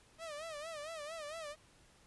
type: tone with vibrato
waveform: sawtooth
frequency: 622.3 Hz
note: D#5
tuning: in tune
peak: -39 dBFS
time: 0.18-1.56 s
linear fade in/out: 50 ms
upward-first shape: sine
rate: 4.4 Hz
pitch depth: 120 cents each way
effects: pink hiss -65 dBFS RMS until 2.06 s + resampled to 24000 Hz